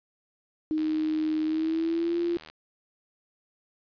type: tone with pitch glide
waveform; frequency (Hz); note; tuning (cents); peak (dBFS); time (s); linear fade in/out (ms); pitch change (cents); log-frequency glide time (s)
sine; 311.1 to 343.2; D#4 to F4; 0 to -30; -24; 0.71-2.37; 0; +170; 1.45-2.18
type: click train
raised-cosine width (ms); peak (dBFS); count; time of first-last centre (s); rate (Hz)
0.2; -27; 136; 0.78-2.5; 78.5
effects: resampled to 11025 Hz + 10-bit